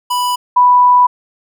square / sine tone pair in turn, 987.8 / 987.8 Hz, B5 / B5, 0 / 0 cents, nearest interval unison, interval 0 cents, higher neither, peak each -14 / -5 dBFS, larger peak second, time 0.1-0.36 / 0.56-1.07 s, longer second, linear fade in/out 10 ms, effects none

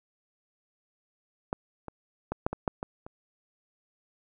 clicks, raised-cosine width 1 ms, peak -15 / -24 / -16 / -11 / -18 / -12 / -19 / -28 dBFS, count 8, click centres 1.529 / 1.883 / 2.32 / 2.465 / 2.53 / 2.678 / 2.829 / 3.065 s, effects none

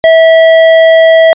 sine tone with hard clipping, 651 Hz, E5, 22 cents flat, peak -3 dBFS, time 0.04-1.33 s, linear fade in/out 0 ms, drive 11 dB, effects resampled to 8000 Hz

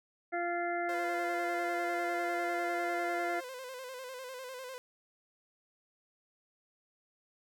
harmonic tone, 346.8 Hz, F4, 12 cents flat, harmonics 1 / 2 / 4 / 5 / 6, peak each -37 / -34 / -40 / -43 / -41 dBFS, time 0.32-3.41 s, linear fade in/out 20 ms
sawtooth tone with vibrato, 513 Hz, C5, 34 cents flat, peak -38 dBFS, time 0.89-4.78 s, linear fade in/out 0 ms, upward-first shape square, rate 10 Hz, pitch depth 52 cents each way
effects none

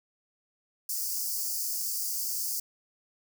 white high-pass noise, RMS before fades -32 dBFS, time 0.89-2.6 s, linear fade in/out 5 ms, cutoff 4600 Hz, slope 96 dB/octave, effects none

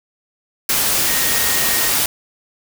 sine tone in noise, 1864.7 Hz, A#6, in tune, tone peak -26 dBFS, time 1.08-1.88 s, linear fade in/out 2 ms, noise white, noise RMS -17 dBFS, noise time 0.69-2.06 s, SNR -12 dB, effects none

